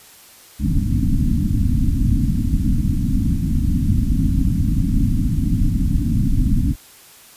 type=low-pass noise; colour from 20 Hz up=pink; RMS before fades=-17 dBFS; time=0.59-6.76 s; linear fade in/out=50 ms; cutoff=290 Hz; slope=96 dB/octave; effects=white hiss -45 dBFS RMS until 7.36 s + resampled to 32000 Hz